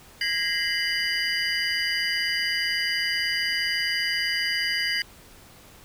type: tone cluster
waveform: triangle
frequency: 1639 / 1893 / 2061 / 2972 / 4804 Hz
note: G#6 / A#6 / C7 / F#7 / D8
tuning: -23 / +26 / -27 / +7 / +38 cents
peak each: -30 / -29 / -28 / -29 / -27 dBFS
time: 0.21-5.02 s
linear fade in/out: 2 ms
effects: pink hiss -50 dBFS RMS until 5.84 s